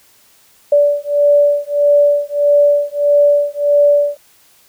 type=beating tone pair; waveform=sine; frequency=579 / 580.6 Hz; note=D5 / D5; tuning=-25 / -20 cents; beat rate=1.6 Hz; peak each=-12 dBFS; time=0.72-4.17 s; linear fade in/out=5 ms; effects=white hiss -50 dBFS RMS until 4.68 s